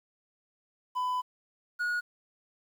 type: tone pair in turn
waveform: triangle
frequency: 1001 / 1449.5 Hz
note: B5 / F#6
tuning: +23 / -36 cents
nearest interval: tritone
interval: 641 cents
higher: second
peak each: -26 dBFS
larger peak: neither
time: 0.95-1.22 / 1.79-2.01 s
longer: first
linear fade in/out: 20 ms
effects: 10-bit

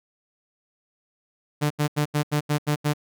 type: tone bursts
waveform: sawtooth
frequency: 148.4 Hz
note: D3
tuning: 18 cents sharp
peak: -16 dBFS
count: 8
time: 1.61-2.937 s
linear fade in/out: 20 ms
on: 95 ms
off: 81 ms
effects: none

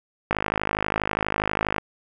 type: click train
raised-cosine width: 0.5 ms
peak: -7 dBFS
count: 78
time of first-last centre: 0.31-1.782 s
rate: 52.3 Hz
effects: none

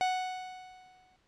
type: tone with exponential decay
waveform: 45% pulse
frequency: 740 Hz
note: F#5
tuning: in tune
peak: -25 dBFS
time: 0.01-1.16 s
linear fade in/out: 0 ms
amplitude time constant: 250 ms
effects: pink hiss -70 dBFS RMS until 1.27 s + low-pass 5000 Hz 12 dB/octave

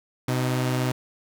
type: tone pair together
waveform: sawtooth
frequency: 127.22 / 311.1 Hz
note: C3 / D#4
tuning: -48 / 0 cents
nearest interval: octave + minor third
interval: 1548 cents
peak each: -19 / -27 dBFS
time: 0.28-0.92 s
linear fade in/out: 5 ms
effects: none

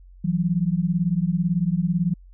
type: beating tone pair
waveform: sine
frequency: 165.3 / 183.3 Hz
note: E3 / F#3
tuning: +5 / -16 cents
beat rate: 18 Hz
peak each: -22 dBFS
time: 0.24-2.14 s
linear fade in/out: 10 ms
effects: added 45 Hz sine -44 dBFS peak until 2.33 s

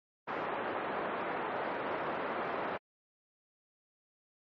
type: band-pass noise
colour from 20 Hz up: pink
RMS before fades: -36 dBFS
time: 0.27-2.78 s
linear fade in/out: 20 ms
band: 410 to 1500 Hz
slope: 12 dB/octave
effects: low-pass 3000 Hz 12 dB/octave + MP3 32 kbps

